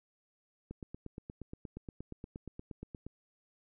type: click train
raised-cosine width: 3 ms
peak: -30 dBFS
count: 21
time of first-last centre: 0.71-3.066 s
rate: 8.49 Hz
effects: none